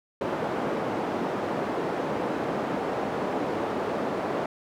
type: band-pass noise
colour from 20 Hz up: white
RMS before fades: -29 dBFS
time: 0.21-4.46 s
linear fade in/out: 2 ms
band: 200 to 650 Hz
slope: 12 dB/octave
effects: none